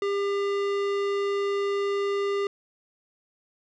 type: tone with tanh clipping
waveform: sine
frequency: 400.6 Hz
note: G4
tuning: 38 cents sharp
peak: -26 dBFS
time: 0.02-2.47 s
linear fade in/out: 2 ms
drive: 18 dB
effects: none